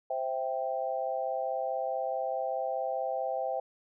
sine chord, C major, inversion none, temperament equal, 523.3 / 659.3 / 784 Hz, C5 / E5 / G5, 0 / 0 / 0 cents, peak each -34 dBFS, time 0.1-3.6 s, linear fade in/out 5 ms, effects none

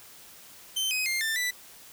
sawtooth tone with pitch steps, 3092 / 2519 / 2113 / 1785 / 1980 Hz, G7 / D#7 / C7 / A6 / B6, -24 / +21 / +16 / +24 / +4 cents, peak -23 dBFS, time 0.76-1.51 s, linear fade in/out 10 ms, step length 150 ms, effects white hiss -50 dBFS RMS until 1.92 s

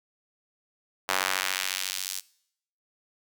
square tone with high-pass filter sweep, 47.02 Hz, F#1, 29 cents sharp, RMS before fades -30 dBFS, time 1.08-2.21 s, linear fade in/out 20 ms, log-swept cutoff 970 to 5700 Hz, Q 0.87, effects noise-tail reverb RT60 0.7 s tail -22 dB re dry

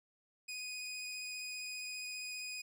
20% pulse tone with vibrato, 2489 Hz, D#7, in tune, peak -36 dBFS, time 0.48-2.62 s, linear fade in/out 10 ms, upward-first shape sine, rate 15 Hz, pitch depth 11 cents each way, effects none

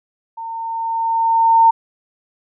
sine tone with level ramp, 910 Hz, A#5, 42 cents flat, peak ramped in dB -26 to -6 dBFS, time 0.37-1.71 s, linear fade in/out 10 ms, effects none

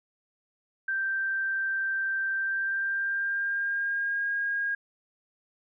sine tone with pitch glide, 1568 to 1628 Hz, G6 to G#6, 0 to -35 cents, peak -26 dBFS, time 0.88-4.75 s, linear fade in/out 5 ms, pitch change +65 cents, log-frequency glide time 2.36-4.28 s, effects none

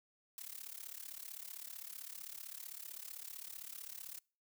blue noise with amplitude modulation, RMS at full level -45 dBFS, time 0.38-4.19 s, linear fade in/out 0 ms, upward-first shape sine, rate 35.6 Hz, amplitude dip 90%, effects noise-tail reverb RT60 0.4 s tail -26 dB re dry

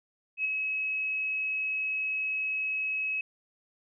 sine tone with ADSR envelope, 2565 Hz, E7, 48 cents flat, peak -24 dBFS, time 0.37-3.21 s, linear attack 78 ms, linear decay 10 ms, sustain -4 dB, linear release 3 ms, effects none

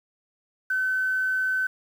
sine tone with quantisation, 1522 Hz, F#6, 48 cents sharp, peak -22 dBFS, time 0.7-1.67 s, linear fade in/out 5 ms, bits 8, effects none

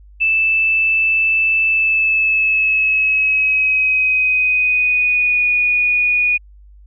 sine tone with pitch glide, 2637 to 2460 Hz, E7 to D#7, 0 to -20 cents, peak -12 dBFS, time 0.2-6.38 s, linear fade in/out 20 ms, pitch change -120 cents, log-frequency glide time 1.67-5.45 s, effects added 50 Hz sine -40 dBFS peak until 6.86 s

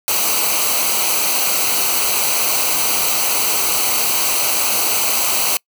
white noise with comb filter, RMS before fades -17 dBFS, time 0.08-5.57 s, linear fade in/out 0 ms, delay 0.57 ms, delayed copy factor -0.7, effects noise-tail reverb RT60 0.1 s tail -26 dB re dry

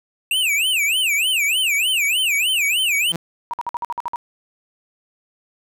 square tone with vibrato, 2637 Hz, E7, in tune, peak -17 dBFS, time 0.31-3.12 s, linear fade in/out 2 ms, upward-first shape sine, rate 3.3 Hz, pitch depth 280 cents each way
sawtooth tone with exponential growth, 167.2 Hz, E3, 25 cents sharp, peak -16 dBFS, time 3.07-3.16 s, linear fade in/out 2 ms, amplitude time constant 18 ms
sine tone bursts, 952 Hz, A#5, 36 cents sharp, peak -21 dBFS, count 9, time 3.51-4.159 s, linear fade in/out 0 ms, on 25 ms, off 53 ms
effects none

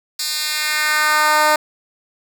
10% pulse tone with high-pass filter sweep, 304.3 Hz, D#4, 38 cents flat, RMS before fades -17 dBFS, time 0.19-1.56 s, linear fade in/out 5 ms, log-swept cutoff 4700 to 660 Hz, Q 1.4, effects none

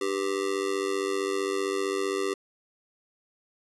square tone with amplitude modulation, 392 Hz, G4, in tune, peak -23 dBFS, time 0.01-2.34 s, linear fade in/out 5 ms, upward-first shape sine, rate 95.4 Hz, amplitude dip 90%, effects resampled to 24000 Hz

